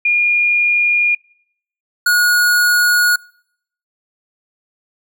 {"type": "tone pair in turn", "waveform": ["sine", "square"], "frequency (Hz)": [2424, 1448.8], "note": ["D#7", "F#6"], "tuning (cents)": [-46, -37], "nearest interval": "major sixth", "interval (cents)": 891, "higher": "first", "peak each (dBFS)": -11, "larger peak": "neither", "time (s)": [[0.05, 1.15], [2.06, 3.16]], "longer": "neither", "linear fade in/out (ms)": 5, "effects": ["noise-tail reverb RT60 0.7 s tail -26 dB re dry"]}